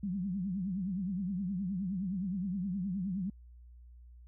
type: tone with vibrato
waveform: sine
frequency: 188.9 Hz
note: F#3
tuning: 36 cents sharp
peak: -32 dBFS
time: 0.03-3.3 s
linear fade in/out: 5 ms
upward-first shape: triangle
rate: 9.6 Hz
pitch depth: 180 cents each way
effects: added 60 Hz sine -51 dBFS peak until 4.27 s